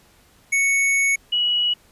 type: tone pair in turn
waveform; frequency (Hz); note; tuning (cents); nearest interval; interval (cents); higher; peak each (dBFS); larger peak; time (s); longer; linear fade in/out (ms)
square / sine; 2217 / 2923; C#7 / F#7; 0 / -22; perfect fourth; 478; second; -17; neither; 0.52-1.16 / 1.32-1.74; first; 10
effects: pink hiss -55 dBFS RMS until 1.91 s + resampled to 32000 Hz